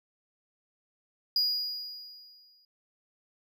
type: tone with exponential decay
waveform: triangle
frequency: 4888 Hz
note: D#8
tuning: 32 cents flat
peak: -21 dBFS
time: 1.36-2.65 s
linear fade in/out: 2 ms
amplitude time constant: 280 ms
effects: none